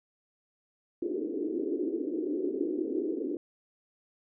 pink band-pass noise, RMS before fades -32 dBFS, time 1.02-3.37 s, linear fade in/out 2 ms, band 290 to 410 Hz, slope 48 dB/octave, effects none

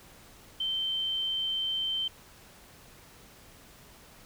sine tone, 3108 Hz, G7, 16 cents flat, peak -28 dBFS, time 0.6-2.08 s, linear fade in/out 5 ms, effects pink hiss -54 dBFS RMS until 4.25 s

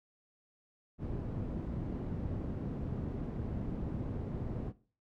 white low-pass noise, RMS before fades -38 dBFS, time 0.98-4.73 s, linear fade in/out 50 ms, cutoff 210 Hz, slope 12 dB/octave, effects noise-tail reverb RT60 0.4 s tail -18 dB re dry

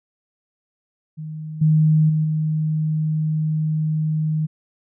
sine tone with level steps, 155.56 Hz, D#3, in tune, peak -28 / -12 / -16 / -18 dBFS, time 1.17-4.47 s, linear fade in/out 20 ms, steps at 1.61 / 2.09 / 2.24 s, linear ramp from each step 10 ms, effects none

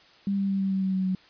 sine tone with pitch steps, 198.4 / 196.69 / 194.99 / 193.31 / 191.64 / 189.99 / 188.35 / 186.72 Hz, G3 / G3 / G3 / G3 / G3 / F#3 / F#3 / F#3, +21 / +6 / -9 / -24 / -39 / +46 / +31 / +16 cents, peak -23 dBFS, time 0.27-1.15 s, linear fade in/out 2 ms, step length 110 ms, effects white hiss -55 dBFS RMS until 1.29 s + resampled to 11025 Hz

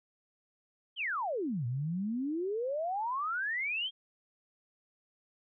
sine exponential two-way sweep, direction down then up, 3270 to 115.5 to 3270 Hz, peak -31 dBFS, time 0.96-3.91 s, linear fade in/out 50 ms, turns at 1.66 s, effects none

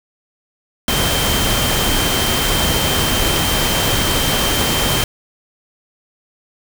sine tone in noise, 3136 Hz, G7, in tune, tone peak -22 dBFS, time 0.88-5.04 s, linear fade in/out 2 ms, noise pink, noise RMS -17 dBFS, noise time 0.88-5.04 s, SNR -8 dB, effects none

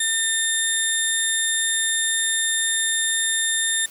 sine tone cluster, 1801 / 3633 / 7380 / 10600 Hz, A6 / A#7 / A#8 / E9, +40 / -45 / -18 / +9 cents, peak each -25 dBFS, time 0-3.86 s, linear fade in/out 5 ms, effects white hiss -44 dBFS RMS until 3.9 s

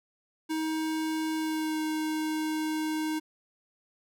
square tone with pitch glide, 316 to 311.8 Hz, D#4 to D#4, +27 to +4 cents, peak -29 dBFS, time 0.49-3.2 s, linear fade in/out 20 ms, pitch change -23 cents, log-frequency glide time 1.36-1.8 s, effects none

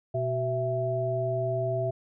sine tone cluster, 123.2 / 379.9 / 660 Hz, B2 / F#4 / E5, -4 / +46 / +2 cents, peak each -30 / -33 / -28 dBFS, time 0.14-1.91 s, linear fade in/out 10 ms, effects none

